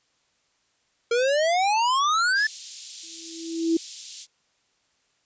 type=exponential sweep; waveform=square; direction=up; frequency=459 to 1771 Hz; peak=-20 dBFS; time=1.11-2.47 s; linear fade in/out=5 ms
type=high-pass noise; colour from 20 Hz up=white; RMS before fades=-35 dBFS; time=2.34-4.27 s; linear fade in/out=50 ms; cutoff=3300 Hz; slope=24 dB/octave
type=tone with exponential growth; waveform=sine; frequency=329.2 Hz; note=E4; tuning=2 cents flat; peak=-16 dBFS; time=3.03-3.77 s; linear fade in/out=5 ms; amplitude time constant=160 ms
effects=white hiss -68 dBFS RMS until 5.25 s + resampled to 16000 Hz